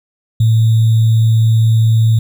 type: tone with sample-and-hold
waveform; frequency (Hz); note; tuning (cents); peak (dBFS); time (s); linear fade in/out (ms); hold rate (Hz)
sine; 111.9; A2; +30; -7; 0.4-2.19; 5; 3675
effects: none